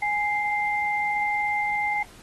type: tone pair together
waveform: sine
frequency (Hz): 830.6 / 2093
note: G#5 / C7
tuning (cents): 0 / 0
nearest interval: octave + major third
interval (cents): 1600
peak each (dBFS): -25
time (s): 0.02-2.03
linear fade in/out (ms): 5
effects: pink hiss -50 dBFS RMS until 2.22 s + AAC 32 kbps